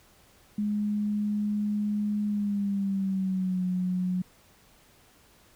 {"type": "tone with pitch glide", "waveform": "sine", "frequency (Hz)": [208.3, 182.39], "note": ["G#3", "F#3"], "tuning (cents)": [5, -25], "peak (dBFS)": -25, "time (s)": [0.58, 4.22], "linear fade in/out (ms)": 5, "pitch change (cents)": -230, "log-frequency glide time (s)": [2.26, 3.64], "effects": ["pink hiss -59 dBFS RMS until 5.55 s"]}